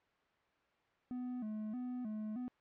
triangle tone with vibrato, 231.3 Hz, A#3, 13 cents flat, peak -37 dBFS, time 1.11-2.48 s, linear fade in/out 0 ms, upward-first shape square, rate 1.6 Hz, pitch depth 130 cents each way, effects white hiss -73 dBFS RMS until 2.6 s + low-pass 2000 Hz 12 dB/octave

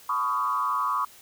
sine tone with frequency modulation, 1122 Hz, C#6, 21 cents sharp, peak -23 dBFS, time 0.09-1.05 s, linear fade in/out 5 ms, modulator 116 Hz, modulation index 1.2, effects white hiss -51 dBFS RMS until 1.21 s

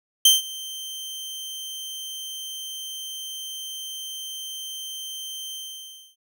sawtooth tone with ADSR envelope, 3125 Hz, G7, 6 cents flat, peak -7 dBFS, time 0.25-6.16 s, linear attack 4 ms, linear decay 160 ms, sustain -22 dB, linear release 630 ms, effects none

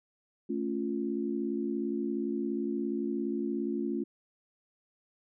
sine chord, A augmented, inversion none, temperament equal, 220 / 277.2 / 349.2 Hz, A3 / C#4 / E#4, 0 / 0 / 0 cents, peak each -34 dBFS, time 0.49-4.04 s, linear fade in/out 10 ms, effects none

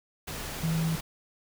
sine tone in noise, 162.4 Hz, E3, 26 cents flat, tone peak -25 dBFS, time 0.63-0.96 s, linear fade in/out 10 ms, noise pink, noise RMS -37 dBFS, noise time 0.27-1.01 s, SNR +9 dB, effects none

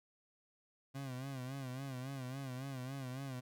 30% pulse tone with vibrato, 132 Hz, C3, 16 cents sharp, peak -39 dBFS, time 0.94-3.41 s, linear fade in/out 20 ms, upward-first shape sine, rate 3.6 Hz, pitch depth 91 cents each way, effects none

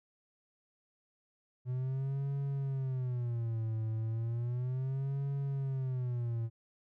triangle tone with vibrato, 124.2 Hz, B2, 10 cents sharp, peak -30 dBFS, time 1.65-6.5 s, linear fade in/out 50 ms, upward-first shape sine, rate 0.34 Hz, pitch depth 200 cents each way, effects none

